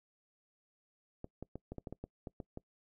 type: clicks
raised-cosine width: 2 ms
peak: -29 dBFS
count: 11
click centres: 1.244 / 1.426 / 1.556 / 1.72 / 1.783 / 1.872 / 1.926 / 2.04 / 2.272 / 2.402 / 2.574 s
effects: noise-tail reverb RT60 0.1 s tail -23 dB re dry